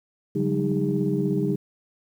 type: tone cluster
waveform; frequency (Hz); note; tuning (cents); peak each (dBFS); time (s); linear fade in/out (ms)
sine; 141.3 / 182.1 / 198.6 / 310.7 / 403.4; C#3 / F#3 / G3 / D#4 / G4; +34 / -27 / +23 / -2 / +50; -27; 0.35-1.56; 10
effects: tanh soft clip ceiling -11 dBFS + 9-bit